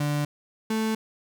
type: tone pair in turn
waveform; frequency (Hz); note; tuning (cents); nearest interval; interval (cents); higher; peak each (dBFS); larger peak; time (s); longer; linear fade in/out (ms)
35% pulse; 146.83 / 220; D3 / A3; 0 / 0; perfect fifth; 700; second; -22; neither; 0-0.25 / 0.7-0.95; neither; 5
effects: none